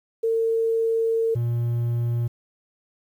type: tone pair in turn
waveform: sine / triangle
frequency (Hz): 453.1 / 118.5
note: A#4 / A#2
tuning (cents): -49 / +29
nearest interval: octave + major seventh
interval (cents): 2322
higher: first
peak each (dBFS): -19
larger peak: neither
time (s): 0.23-1.35 / 1.35-2.28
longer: first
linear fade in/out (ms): 10
effects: 9-bit